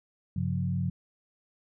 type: tone cluster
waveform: sine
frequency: 96.6 / 136.8 / 178.4 Hz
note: G2 / C#3 / F3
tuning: -25 / -23 / +37 cents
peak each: -31 dBFS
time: 0.36-0.9 s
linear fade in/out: 5 ms
effects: none